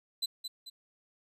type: tone with echo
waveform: 40% pulse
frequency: 4022 Hz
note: B7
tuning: 31 cents sharp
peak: -28 dBFS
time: 0.22-0.26 s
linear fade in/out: 10 ms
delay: 220 ms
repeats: 2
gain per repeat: -7 dB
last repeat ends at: 0.7 s
effects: resampled to 32000 Hz